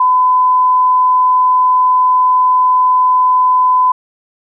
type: tone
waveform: sine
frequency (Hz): 1009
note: B5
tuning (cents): +37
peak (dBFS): -7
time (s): 0-3.92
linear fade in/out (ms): 5
effects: none